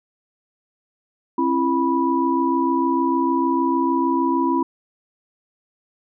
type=tone cluster; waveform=sine; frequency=269.4 / 336 / 982 Hz; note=C#4 / E4 / B5; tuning=-49 / +33 / -10 cents; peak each=-21 dBFS; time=1.38-4.63 s; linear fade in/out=5 ms; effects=none